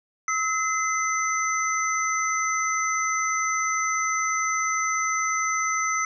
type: tone cluster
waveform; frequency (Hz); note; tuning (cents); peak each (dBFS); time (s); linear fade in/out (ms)
sine; 1291 / 2057 / 6060; E6 / C7 / F#8; -37 / -30 / +40; -25 / -27 / -29; 0.28-6.05; 2
effects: none